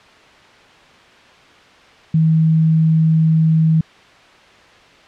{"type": "tone", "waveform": "sine", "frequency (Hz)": 160, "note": "D#3", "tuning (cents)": 49, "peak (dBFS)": -10, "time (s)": [2.14, 3.81], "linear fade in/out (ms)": 5, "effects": ["white hiss -45 dBFS RMS until 5.07 s", "low-pass 3000 Hz 12 dB/octave"]}